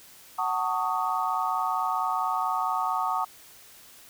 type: chord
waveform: sine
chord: D# half-diminished seventh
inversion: first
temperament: just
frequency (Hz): 746.7 / 896 / 1120.1 / 1244.5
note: F#5 / A5 / C#6 / D#6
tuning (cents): +16 / +31 / +18 / 0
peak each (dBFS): -30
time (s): 0.38-3.25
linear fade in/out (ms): 10
effects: white hiss -51 dBFS RMS until 4.09 s